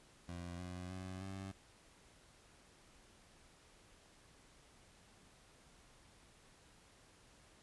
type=tone with pitch steps; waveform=20% pulse; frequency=87.31 / 90.23 / 93.25 / 96.37 Hz; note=F2 / F#2 / F#2 / G2; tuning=0 / -43 / +14 / -29 cents; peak=-40 dBFS; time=0.28-1.52 s; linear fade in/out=10 ms; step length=310 ms; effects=pink hiss -65 dBFS RMS until 7.62 s + resampled to 24000 Hz